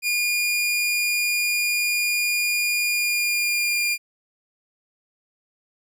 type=tone with pitch glide; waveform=sawtooth; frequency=2427 to 2407 Hz; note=D#7 to D7; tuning=-44 to +42 cents; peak=-17 dBFS; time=0.02-3.98 s; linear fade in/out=50 ms; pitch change=-14 cents; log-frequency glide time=2.83-3.76 s; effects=none